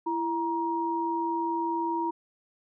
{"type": "tone pair together", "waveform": "sine", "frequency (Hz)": [334.1, 945], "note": ["E4", "A#5"], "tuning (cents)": [23, 23], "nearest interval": "octave + tritone", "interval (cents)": 1800, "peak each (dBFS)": [-30, -28], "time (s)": [0.06, 2.11], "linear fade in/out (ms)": 10, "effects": []}